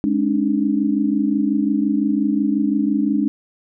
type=tone cluster; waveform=sine; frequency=209.3 / 276.1 / 301.8 Hz; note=G#3 / C#4 / D4; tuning=+14 / -7 / +47 cents; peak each=-20 dBFS; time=0.04-3.28 s; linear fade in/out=0 ms; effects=none